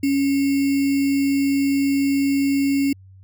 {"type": "tone with sample-and-hold", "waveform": "sine", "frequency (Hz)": 277.2, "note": "C#4", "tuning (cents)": 0, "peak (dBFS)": -16, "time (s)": [0.03, 2.93], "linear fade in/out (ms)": 5, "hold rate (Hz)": 2450, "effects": ["added 95 Hz sine -43 dBFS peak until 3.23 s"]}